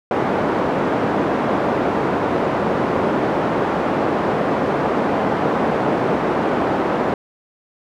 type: band-pass noise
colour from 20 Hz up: pink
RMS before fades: -19 dBFS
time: 0.11-7.14 s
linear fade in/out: 2 ms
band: 240 to 1000 Hz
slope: 12 dB/octave
effects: none